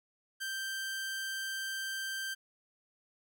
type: tone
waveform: sawtooth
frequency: 1568 Hz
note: G6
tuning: in tune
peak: -32 dBFS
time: 0.4-2.35 s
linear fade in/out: 20 ms
effects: none